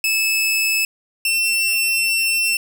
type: tone pair in turn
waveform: sawtooth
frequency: 2609 / 2699 Hz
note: E7 / E7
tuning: -18 / +40 cents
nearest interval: minor second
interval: 58 cents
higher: second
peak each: -13 dBFS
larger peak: neither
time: 0.04-0.85 / 1.25-2.57 s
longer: second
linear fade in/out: 2 ms
effects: none